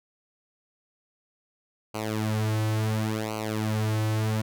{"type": "tone with flanger", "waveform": "sawtooth", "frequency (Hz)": 108.6, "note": "A2", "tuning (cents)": -22, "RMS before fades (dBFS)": -27, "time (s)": [1.94, 4.42], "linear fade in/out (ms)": 10, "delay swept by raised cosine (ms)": [0.56, 4.36], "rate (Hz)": 0.71, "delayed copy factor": -0.95, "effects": []}